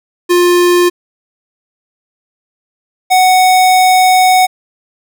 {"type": "tone pair in turn", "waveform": "square", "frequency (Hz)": [352.9, 742.2], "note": ["F4", "F#5"], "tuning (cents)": [18, 5], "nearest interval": "octave + minor second", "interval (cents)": 1287, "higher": "second", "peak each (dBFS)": [-7, -6], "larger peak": "second", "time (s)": [[0.29, 0.9], [3.1, 4.47]], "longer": "second", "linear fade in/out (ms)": 20, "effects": []}